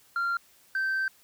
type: tone pair in turn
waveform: sine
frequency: 1385 / 1554.2 Hz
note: F6 / G6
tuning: -15 / -15 cents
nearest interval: major second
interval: 200 cents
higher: second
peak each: -23 dBFS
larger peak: neither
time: 0.16-0.37 / 0.75-1.08 s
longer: second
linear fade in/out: 2 ms
effects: tanh soft clip ceiling -24 dBFS + white hiss -60 dBFS RMS until 1.23 s